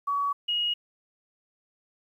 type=tone pair in turn; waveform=sine; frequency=1132 / 2884 Hz; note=C#6 / F#7; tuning=+36 / -45 cents; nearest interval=octave + major third; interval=1619 cents; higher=second; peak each=-24 dBFS; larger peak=neither; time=0.07-0.33 / 0.48-0.74 s; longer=neither; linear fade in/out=10 ms; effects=10-bit